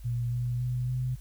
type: tone with pitch steps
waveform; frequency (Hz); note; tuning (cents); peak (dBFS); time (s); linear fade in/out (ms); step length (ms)
sine; 119.9 / 122.14 / 124.42 / 126.74; A#2 / B2 / B2 / B2; +49 / -19 / +13 / +45; -27; 0.04-1.16; 20; 280
effects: added 50 Hz sine -42 dBFS peak until 1.2 s + white hiss -60 dBFS RMS until 1.2 s

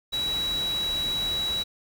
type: tone in noise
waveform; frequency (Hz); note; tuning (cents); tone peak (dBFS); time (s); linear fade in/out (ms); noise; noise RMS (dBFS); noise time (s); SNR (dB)
sine; 3900; B7; -23; -25; 0.12-1.64; 20; pink; -37; 0.12-1.64; +9
effects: none

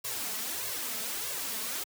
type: noise with flanger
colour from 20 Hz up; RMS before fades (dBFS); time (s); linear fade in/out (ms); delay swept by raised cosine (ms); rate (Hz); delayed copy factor
white; -35; 0.04-1.84; 10; 1.8 to 4.7; 1.6; +1
effects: high-pass 100 Hz 12 dB/octave

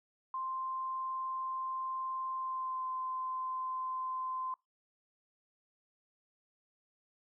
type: tone with pitch glide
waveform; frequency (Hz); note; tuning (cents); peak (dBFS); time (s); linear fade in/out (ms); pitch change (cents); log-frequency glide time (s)
sine; 1046.5 to 1035.1; C6 to C6; 0 to -19; -35; 0.34-4.54; 2; -19; 2.36-2.86
effects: noise-tail reverb RT60 0.2 s tail -23 dB re dry

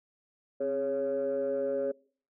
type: tone cluster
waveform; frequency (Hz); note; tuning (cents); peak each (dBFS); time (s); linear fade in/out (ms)
sine; 264.8 / 413.5 / 554; C4 / G#4 / C#5; +21 / -8 / -1; -37 / -32 / -28; 0.6-1.92; 10
effects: noise-tail reverb RT60 0.5 s tail -24 dB re dry + tanh soft clip ceiling -23 dBFS

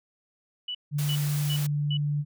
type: tone bursts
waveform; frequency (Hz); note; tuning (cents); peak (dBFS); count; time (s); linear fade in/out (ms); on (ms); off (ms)
sine; 2960; F#7; 0; -30; 4; 0.68-1.972; 5; 68; 340
type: tone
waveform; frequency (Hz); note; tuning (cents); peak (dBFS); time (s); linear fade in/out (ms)
sine; 146.5; D3; -4; -24; 0.91-2.25; 50
type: noise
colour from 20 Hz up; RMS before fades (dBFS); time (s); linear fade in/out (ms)
white; -37; 0.98-1.67; 10
effects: none

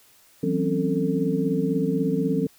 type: tone cluster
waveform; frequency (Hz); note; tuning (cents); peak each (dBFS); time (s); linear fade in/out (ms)
sine; 165.2 / 189.2 / 259.7 / 276.1 / 446.6; E3 / F#3 / C4 / C#4 / A4; +4 / +39 / -13 / -7 / +26; -27; 0.43-2.47; 5
effects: white hiss -56 dBFS RMS until 2.58 s

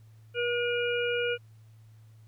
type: harmonic tone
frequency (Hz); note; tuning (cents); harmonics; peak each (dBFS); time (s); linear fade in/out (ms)
480.4; B4; -48; 1 / 3 / 5 / 6; -28 / -33 / -35 / -36; 0.34-1.38; 50
effects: added 110 Hz sine -51 dBFS peak until 2.27 s + pink hiss -69 dBFS RMS until 2.27 s

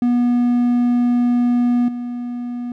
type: tone with level steps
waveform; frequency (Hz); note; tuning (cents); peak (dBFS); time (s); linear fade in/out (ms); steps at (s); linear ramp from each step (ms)
triangle; 242.7; B3; -30; -11 / -21; 0.02-2.72; 2; 1.88; 5
effects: none

